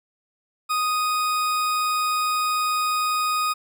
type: tone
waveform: 40% pulse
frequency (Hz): 1244.5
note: D#6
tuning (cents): 0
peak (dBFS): -20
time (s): 0.69-3.54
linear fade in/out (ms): 20
effects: none